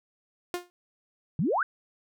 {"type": "tone with exponential decay", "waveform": "sawtooth", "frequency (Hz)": 354.3, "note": "F4", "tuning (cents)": 25, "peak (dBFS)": -22, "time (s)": [0.54, 0.7], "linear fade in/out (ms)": 0, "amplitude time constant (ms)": 33}
{"type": "exponential sweep", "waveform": "sine", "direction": "up", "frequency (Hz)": [134.2, 1635], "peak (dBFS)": -23, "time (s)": [1.39, 1.63], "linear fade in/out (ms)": 2}
{"effects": []}